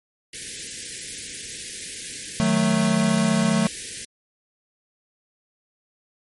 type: band-stop noise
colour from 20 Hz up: white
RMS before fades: -33 dBFS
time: 0.33-4.05 s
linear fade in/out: 5 ms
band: 520 to 1600 Hz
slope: 96 dB/octave
type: chord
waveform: square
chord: D# diminished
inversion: none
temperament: equal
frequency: 155.56 / 185 / 220 Hz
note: D#3 / F#3 / A3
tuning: 0 / 0 / 0 cents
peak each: -26 / -23 / -21 dBFS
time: 2.4-3.67 s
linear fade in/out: 0 ms
effects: MP3 48 kbps